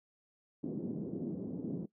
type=band-pass noise; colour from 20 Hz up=pink; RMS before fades=-39 dBFS; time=0.63-1.86 s; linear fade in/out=10 ms; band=170 to 360 Hz; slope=24 dB/octave; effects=noise-tail reverb RT60 0.1 s tail -18 dB re dry